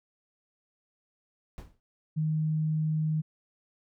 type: noise with exponential decay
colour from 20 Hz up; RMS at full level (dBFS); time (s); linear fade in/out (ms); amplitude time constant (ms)
brown; -37; 1.58-1.8; 0; 47
type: tone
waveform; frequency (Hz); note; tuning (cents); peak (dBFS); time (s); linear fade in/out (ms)
sine; 155.8; D#3; +3; -25; 2.16-3.22; 20
effects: none